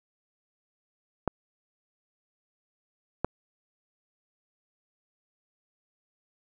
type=clicks; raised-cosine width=1 ms; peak=-11 dBFS; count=2; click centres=1.277 / 3.246 s; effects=none